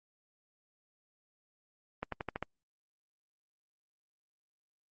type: accelerating click train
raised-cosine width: 0.5 ms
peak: -20 dBFS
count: 6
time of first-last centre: 2.03-2.426 s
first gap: 93 ms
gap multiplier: 0.92
effects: Opus 24 kbps